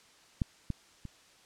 clicks, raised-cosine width 5 ms, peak -16 / -20 / -29 dBFS, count 3, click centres 0.418 / 0.703 / 1.053 s, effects white hiss -60 dBFS RMS until 1.45 s + low-pass 7000 Hz 12 dB/octave

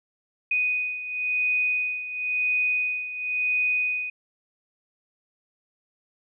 sine beating tone pair, 2489 / 2489.96 Hz, D#7 / D#7, 0 / +1 cents, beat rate 0.96 Hz, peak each -24 / -29 dBFS, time 0.51-4.1 s, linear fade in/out 5 ms, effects none

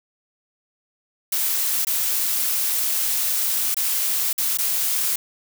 blue noise with dropouts, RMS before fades -22 dBFS, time 1.32-5.16 s, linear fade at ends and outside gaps 5 ms, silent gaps 1.849-1.869 / 3.745-3.767 / 4.33-4.379 / 4.574-4.585 s, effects none

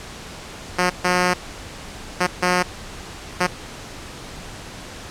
5% pulse tone bursts at uneven times, 180 Hz, F#3, 47 cents flat, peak -5 dBFS, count 5, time 0.78-0.9 / 1.04-1.34 / 2.2-2.27 / 2.42-2.63 / 3.4-3.47 s, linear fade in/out 10 ms, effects pink hiss -36 dBFS RMS until 5.1 s + low-pass 8000 Hz 12 dB/octave

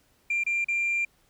sine tone with dropouts, 2380 Hz, D7, 22 cents sharp, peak -22 dBFS, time 0.3-1.05 s, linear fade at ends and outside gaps 5 ms, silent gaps 0.437-0.464 / 0.645-0.684 s, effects tanh soft clip ceiling -21 dBFS + pink hiss -65 dBFS RMS until 1.29 s

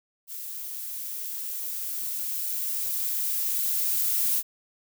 violet noise with level ramp, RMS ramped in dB -37 to -24 dBFS, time 0.27-4.43 s, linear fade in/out 50 ms, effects none

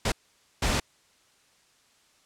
pink noise bursts at uneven times, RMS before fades -25 dBFS, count 2, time 0.05-0.12 / 0.62-0.8 s, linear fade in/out 5 ms, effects white hiss -63 dBFS RMS until 2.25 s + low-pass 8000 Hz 12 dB/octave

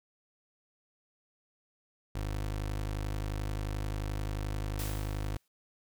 25% pulse tone, 51.4 Hz, G#1, 17 cents flat, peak -29 dBFS, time 2.15-5.37 s, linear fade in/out 5 ms
white noise with exponential decay, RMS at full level -39 dBFS, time 4.79-5.48 s, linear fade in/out 2 ms, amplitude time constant 150 ms
effects none

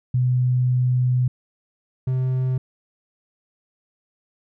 sine / triangle tone pair in turn, 125.7 / 129.01 Hz, B2 / C3, +31 / -24 cents, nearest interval unison, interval 45 cents, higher second, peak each -16 / -17 dBFS, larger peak first, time 0.14-1.28 / 2.07-2.58 s, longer first, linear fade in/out 5 ms, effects none

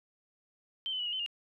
sine tone with pitch steps, 3115 / 3030 / 2936 / 2866 / 3057 / 2834 Hz, G7 / F#7 / F#7 / F7 / G7 / F7, -12 / +40 / -14 / +44 / -44 / +25 cents, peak -32 dBFS, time 0.86-1.262 s, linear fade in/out 0 ms, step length 67 ms, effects none

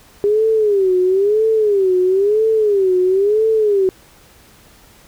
sine tone with vibrato, 402.2 Hz, G4, 44 cents sharp, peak -11 dBFS, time 0.24-3.89 s, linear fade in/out 0 ms, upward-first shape sine, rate 1 Hz, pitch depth 170 cents each way, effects pink hiss -47 dBFS RMS until 5.07 s

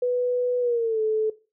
sine tone with pitch glide, 493.9 to 435 Hz, B4 to A4, 0 to -20 cents, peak -20 dBFS, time 0.02-1.3 s, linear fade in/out 5 ms, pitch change -220 cents, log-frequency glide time 0.6-1.01 s, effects noise-tail reverb RT60 0.3 s tail -18 dB re dry

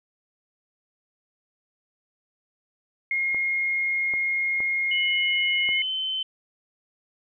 sine tone, 2144 Hz, C7, 42 cents sharp, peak -22 dBFS, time 3.11-5.82 s, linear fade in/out 2 ms
clicks, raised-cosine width 1 ms, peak -25 dBFS, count 4, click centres 3.346 / 4.138 / 4.604 / 5.69 s
sine tone with pitch glide, 2960 to 3068 Hz, F#7 to G7, 0 to -38 cents, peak -25 dBFS, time 4.91-6.23 s, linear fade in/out 5 ms, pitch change +62 cents, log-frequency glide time 5.67-5.9 s
effects none

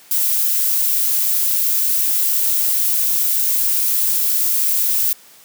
violet noise, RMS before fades -17 dBFS, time 0.11-5.13 s, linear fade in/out 2 ms, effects white hiss -46 dBFS RMS until 5.44 s + high-pass 150 Hz 12 dB/octave

